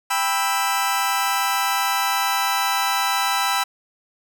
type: chord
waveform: sawtooth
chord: E minor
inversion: first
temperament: just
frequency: 791.1 / 988.9 / 1318.5 Hz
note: G5 / B5 / E6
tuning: +16 / +2 / 0 cents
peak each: -20 dBFS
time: 0.1-3.64 s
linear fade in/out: 10 ms
effects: none